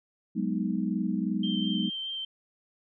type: chord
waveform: sine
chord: G# minor seventh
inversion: third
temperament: equal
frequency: 185 / 207.7 / 246.9 / 311.1 Hz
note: F#3 / G#3 / B3 / D#4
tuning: 0 / 0 / 0 / 0 cents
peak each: -31 / -30 / -33 / -34 dBFS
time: 0.35-1.9 s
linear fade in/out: 20 ms
type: tone with vibrato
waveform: sine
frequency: 3136 Hz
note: G7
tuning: in tune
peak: -32 dBFS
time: 1.43-2.25 s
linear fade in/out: 5 ms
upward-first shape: sine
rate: 4.8 Hz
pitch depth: 13 cents each way
effects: none